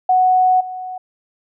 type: tone with level steps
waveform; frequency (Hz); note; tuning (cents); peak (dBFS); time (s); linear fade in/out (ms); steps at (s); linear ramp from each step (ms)
sine; 740; F#5; 0; -10 / -25; 0.09-0.98; 5; 0.6; 10
effects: none